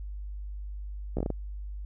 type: slowing click train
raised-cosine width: 2 ms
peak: -17 dBFS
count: 6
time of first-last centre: 1.17-1.303 s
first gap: 15 ms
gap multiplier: 1.29
effects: added 50 Hz sine -35 dBFS peak until 1.85 s